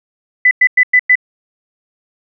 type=tone bursts; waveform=sine; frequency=1999 Hz; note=B6; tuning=20 cents sharp; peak=-5 dBFS; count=5; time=0.45-1.155 s; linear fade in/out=5 ms; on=61 ms; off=100 ms; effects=none